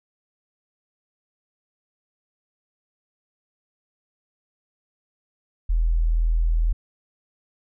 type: tone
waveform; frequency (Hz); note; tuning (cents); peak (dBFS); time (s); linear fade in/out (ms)
sine; 41; E1; -9; -17; 5.69-6.73; 10
effects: none